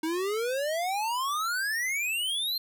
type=exponential sweep; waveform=square; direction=up; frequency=311.1 to 4229 Hz; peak=-28 dBFS; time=0.03-2.58 s; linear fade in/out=5 ms; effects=none